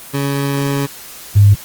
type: tone pair in turn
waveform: 20% pulse / sine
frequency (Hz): 140 / 101.56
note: C#3 / G#2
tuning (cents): +18 / -38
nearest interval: tritone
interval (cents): 556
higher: first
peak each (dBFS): -10 / -4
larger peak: second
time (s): 0.13-0.87 / 1.35-1.55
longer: first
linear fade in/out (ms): 20
effects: white hiss -34 dBFS RMS until 1.64 s + Opus 24 kbps